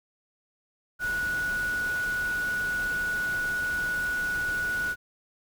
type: tone in noise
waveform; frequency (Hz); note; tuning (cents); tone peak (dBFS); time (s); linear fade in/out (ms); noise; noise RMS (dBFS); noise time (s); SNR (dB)
sine; 1467; F#6; -15; -26; 0.99-4.96; 50; pink; -40; 0.99-4.96; +11
effects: none